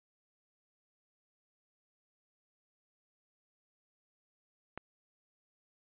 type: click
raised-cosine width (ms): 0.5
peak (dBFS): -25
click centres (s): 4.776
effects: resampled to 8000 Hz